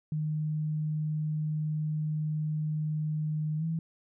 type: tone with pitch glide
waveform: sine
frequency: 153.6 to 162.73 Hz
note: D#3 to E3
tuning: -22 to -22 cents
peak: -28 dBFS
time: 0.12-3.79 s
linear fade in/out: 2 ms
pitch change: +100 cents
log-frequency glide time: 3.58-3.64 s
effects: none